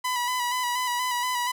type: tone with vibrato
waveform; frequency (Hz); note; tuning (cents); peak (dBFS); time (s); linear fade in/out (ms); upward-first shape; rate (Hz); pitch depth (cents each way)
sawtooth; 987.8; B5; 0; -21; 0.04-1.52; 10; square; 4.2; 30
effects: none